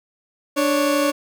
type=tone pair together; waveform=30% pulse; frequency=293.7 / 554.9 Hz; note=D4 / C#5; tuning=0 / +2 cents; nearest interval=major seventh; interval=1102 cents; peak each=-17 dBFS; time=0.56-1.12 s; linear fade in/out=20 ms; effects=none